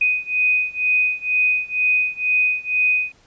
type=beating tone pair; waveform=sine; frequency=2495 / 2497.1 Hz; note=D#7 / D#7; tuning=+4 / +6 cents; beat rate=2.1 Hz; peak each=-19 / -20 dBFS; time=0.01-3.12 s; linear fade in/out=5 ms; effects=pink hiss -55 dBFS RMS until 3.26 s + resampled to 16000 Hz